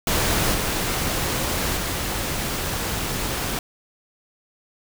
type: noise with level steps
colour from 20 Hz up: pink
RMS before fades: -21 / -24 / -26 dBFS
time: 0.07-3.59 s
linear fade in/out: 2 ms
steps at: 0.54 / 1.77 s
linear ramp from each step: 5 ms
effects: none